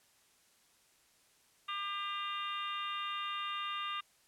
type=harmonic tone with a mistuned harmonic; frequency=400 Hz; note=G4; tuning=35 cents sharp; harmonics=3 / 4 / 5 / 6 / 7 / 8 / 9; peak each=-38 / -50 / -48 / -51 / -42 / -53 / -46 dBFS; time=1.68-4.01 s; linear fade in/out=10 ms; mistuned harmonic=9; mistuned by=+20 cents; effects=white hiss -68 dBFS RMS until 4.27 s + low-pass 11000 Hz 12 dB/octave